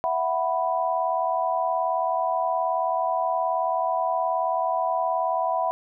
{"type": "chord", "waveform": "sine", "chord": "E suspended second", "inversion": "none", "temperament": "equal with one note detuned", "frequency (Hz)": [661.2, 740, 987.8], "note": ["E5", "F#5", "B5"], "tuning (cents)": [5, 0, 0], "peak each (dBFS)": -26, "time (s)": [0.04, 5.71], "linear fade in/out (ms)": 0, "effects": []}